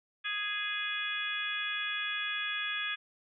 harmonic tone with a mistuned harmonic, 414.6 Hz, G#4, 3 cents flat, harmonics 3 / 4 / 5 / 6 / 7 / 8, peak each -43 / -36 / -43 / -37 / -45 / -38 dBFS, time 0.24-2.96 s, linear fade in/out 20 ms, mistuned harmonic 8, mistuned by +31 cents, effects none

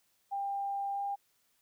sine tone with pitch glide, 796 to 801.1 Hz, G5 to G5, +26 to +37 cents, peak -32 dBFS, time 0.31-1.16 s, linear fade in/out 20 ms, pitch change +11 cents, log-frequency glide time 0.93-1.01 s, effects white hiss -73 dBFS RMS until 1.61 s

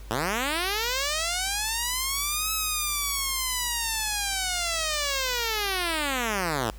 5% pulse linear two-way sweep, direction up then down, 103.83 to 1295 to 103.83 Hz, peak -14 dBFS, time 0.11-6.7 s, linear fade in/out 0 ms, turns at 2.52 s, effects added 51 Hz sine -39 dBFS peak until 6.78 s + pink hiss -52 dBFS RMS until 6.78 s

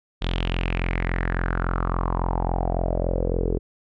sawtooth tone with low-pass filter sweep, 43.59 Hz, F1, 3 cents flat, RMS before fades -24 dBFS, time 0.21-3.59 s, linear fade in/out 20 ms, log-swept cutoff 3500 to 410 Hz, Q 5, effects none

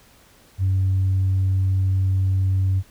sine tone, 95 Hz, F#2, 46 cents sharp, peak -15 dBFS, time 0.58-2.83 s, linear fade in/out 50 ms, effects tanh soft clip ceiling -14 dBFS + pink hiss -53 dBFS RMS until 2.9 s

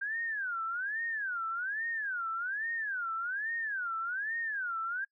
sine tone with vibrato, 1568 Hz, G6, in tune, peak -32 dBFS, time 0.01-5.05 s, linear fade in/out 10 ms, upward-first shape sine, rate 1.2 Hz, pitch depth 290 cents each way, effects noise-tail reverb RT60 0.1 s tail -24 dB re dry

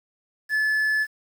triangle tone with quantisation, 1728 Hz, A6, 32 cents flat, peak -18 dBFS, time 0.49-1.07 s, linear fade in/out 50 ms, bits 8, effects none

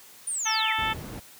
sine linear sweep, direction down, 9510 to 1752 Hz, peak -27 dBFS, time 0.27-0.73 s, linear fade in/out 5 ms
harmonic tone, 440 Hz, A4, in tune, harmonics 2 / 3 / 4 / 5 / 6 / 7 / 8, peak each -29 / -31 / -32 / -33 / -34 / -34 / -35 dBFS, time 0.45-0.94 s, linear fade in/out 20 ms
brown noise, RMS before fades -32 dBFS, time 0.78-1.2 s, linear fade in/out 10 ms
effects white hiss -50 dBFS RMS until 1.39 s + high-pass 80 Hz 12 dB/octave

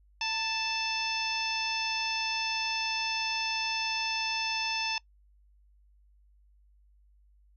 harmonic tone with a mistuned harmonic, 880 Hz, A5, in tune, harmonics 1 / 2 / 3 / 4 / 5 / 6 / 7, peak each -35 / -42 / -33 / -38 / -43 / -35 / -44 dBFS, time 0.21-4.98 s, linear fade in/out 2 ms, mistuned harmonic 1, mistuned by +36 cents, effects noise-tail reverb RT60 0.1 s tail -23 dB re dry + added 50 Hz sine -59 dBFS peak until 7.56 s

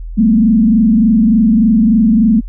sine tone with frequency modulation, 220 Hz, A3, in tune, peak -6 dBFS, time 0.17-2.41 s, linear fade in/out 20 ms, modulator 23.4 Hz, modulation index 0.91, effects added 41 Hz sine -22 dBFS peak until 2.48 s

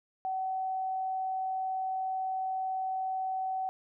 sine tone, 757 Hz, F#5, 39 cents sharp, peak -30 dBFS, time 0.25-3.69 s, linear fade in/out 0 ms, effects none

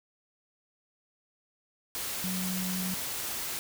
sine tone in noise, 185 Hz, F#3, in tune, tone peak -32 dBFS, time 2.24-2.94 s, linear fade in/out 0 ms, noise white, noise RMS -35 dBFS, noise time 1.95-3.59 s, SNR 0 dB, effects none

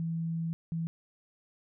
sine tone bursts at uneven times, 164.81 Hz, E3, in tune, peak -30 dBFS, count 2, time 0-0.53 / 0.72-0.87 s, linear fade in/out 0 ms, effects none

